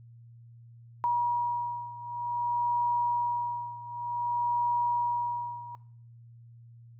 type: beating tone pair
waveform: sine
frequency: 958 / 958.54 Hz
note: A#5 / A#5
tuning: +47 / +48 cents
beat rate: 0.54 Hz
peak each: -28 / -31 dBFS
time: 1.04-5.75 s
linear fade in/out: 0 ms
effects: noise-tail reverb RT60 0.6 s tail -19 dB re dry + added 117 Hz sine -49 dBFS peak until 6.99 s